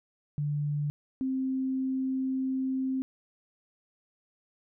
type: tone pair in turn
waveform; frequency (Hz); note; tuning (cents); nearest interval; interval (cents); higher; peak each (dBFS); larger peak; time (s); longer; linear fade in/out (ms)
sine; 146.83 / 262.8; D3 / C4; 0 / +8; minor seventh; 1008; second; -27; neither; 0.38-0.9 / 1.21-3.02; second; 0
effects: none